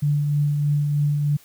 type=tone with tremolo; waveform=sine; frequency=146.3 Hz; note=D3; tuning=6 cents flat; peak=-16 dBFS; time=0.02-1.37 s; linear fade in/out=10 ms; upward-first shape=triangle; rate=3.2 Hz; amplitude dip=35%; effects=white hiss -52 dBFS RMS until 1.44 s